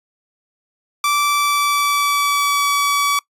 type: tone with pitch glide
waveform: sawtooth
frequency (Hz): 1165 to 1142.3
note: D6 to D6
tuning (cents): -14 to -48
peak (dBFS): -11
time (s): 1.04-3.19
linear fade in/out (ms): 2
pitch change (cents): -34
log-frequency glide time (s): 1.16-2.68
effects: noise-tail reverb RT60 0.1 s tail -23 dB re dry + resampled to 32000 Hz